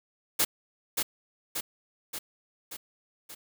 white noise with echo, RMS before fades -24 dBFS, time 0.39-0.45 s, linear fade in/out 10 ms, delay 580 ms, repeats 5, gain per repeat -4 dB, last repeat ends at 3.35 s, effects none

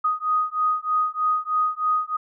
sine beating tone pair, 1245 / 1248.2 Hz, D#6 / D#6, +1 / +5 cents, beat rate 3.2 Hz, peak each -23 dBFS, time 0.04-2.17 s, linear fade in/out 10 ms, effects none

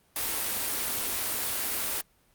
white band-stop noise, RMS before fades -30 dBFS, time 0.16-2.01 s, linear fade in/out 2 ms, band 130 to 190 Hz, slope 96 dB/octave, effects pink hiss -65 dBFS RMS until 2.34 s + Opus 32 kbps

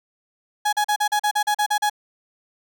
35% pulse tone bursts, 836 Hz, G#5, 11 cents sharp, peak -16 dBFS, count 11, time 0.65-1.898 s, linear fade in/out 10 ms, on 78 ms, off 39 ms, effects none

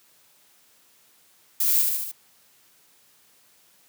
violet noise with echo, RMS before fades -22 dBFS, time 1.6-1.82 s, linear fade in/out 5 ms, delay 74 ms, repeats 4, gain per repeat -3 dB, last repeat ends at 2.116 s, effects white hiss -59 dBFS RMS until 3.88 s + high-pass 100 Hz 12 dB/octave

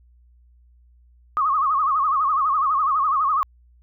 sine tone with vibrato, 1169 Hz, D6, 8 cents flat, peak -17 dBFS, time 1.37-3.43 s, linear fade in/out 0 ms, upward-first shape sine, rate 12 Hz, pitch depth 150 cents each way, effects added 60 Hz sine -51 dBFS peak until 3.82 s

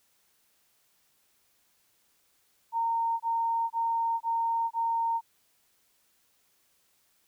sine tone bursts, 919 Hz, A#5, 25 cents flat, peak -25 dBFS, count 5, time 2.72-5.212 s, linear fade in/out 50 ms, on 480 ms, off 23 ms, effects white hiss -69 dBFS RMS until 7.27 s

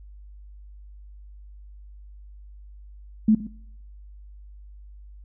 sine tone with echo, 216.8 Hz, A3, 25 cents flat, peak -13 dBFS, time 3.28-3.35 s, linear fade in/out 5 ms, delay 120 ms, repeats 1, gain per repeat -14 dB, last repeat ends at 3.47 s, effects noise-tail reverb RT60 0.7 s tail -21 dB re dry + added 50 Hz sine -42 dBFS peak until 5.24 s

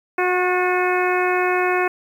harmonic tone with a mistuned harmonic, 363.4 Hz, F#4, 31 cents flat, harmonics 1 / 2 / 3 / 4 / 5 / 6 / 7, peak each -20 / -23 / -25 / -26 / -27 / -28 / -28 dBFS, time 0.18-1.88 s, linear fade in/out 5 ms, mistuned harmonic 5, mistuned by -33 cents, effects 8-bit

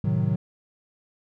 triangle chord, A diminished seventh, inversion none, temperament equal, 110 / 130.81 / 155.56 / 185 Hz, A2 / C3 / Eb3 / Gb3, 0 / 0 / 0 / 0 cents, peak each -24 / -25 / -24 / -25 dBFS, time 0.04-0.36 s, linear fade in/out 5 ms, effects none

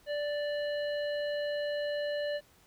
harmonic tone, 586 Hz, D5, 4 cents flat, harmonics 1 / 3 / 5 / 7, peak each -31 / -41 / -45 / -48 dBFS, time 0.06-2.41 s, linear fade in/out 50 ms, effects pink hiss -63 dBFS RMS until 2.66 s

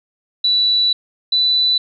sine tone pair in turn, 3951 / 3981 Hz, B7 / B7, 0 / +13 cents, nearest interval unison, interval 13 cents, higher second, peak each -12 dBFS, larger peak neither, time 0.44-0.93 / 1.32-1.78 s, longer first, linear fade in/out 5 ms, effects none

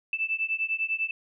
sine beating tone pair, 2637 / 2647 Hz, E7 / E7, 0 / +7 cents, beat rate 10 Hz, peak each -29 / -29 dBFS, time 0.13-1.11 s, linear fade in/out 2 ms, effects none

